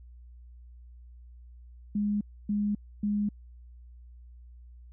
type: tone bursts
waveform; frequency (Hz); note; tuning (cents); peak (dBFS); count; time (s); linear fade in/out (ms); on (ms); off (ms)
sine; 206.6; G#3; -9; -25; 3; 1.95-3.29; 5; 260; 280
effects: added 60 Hz sine -47 dBFS peak until 4.92 s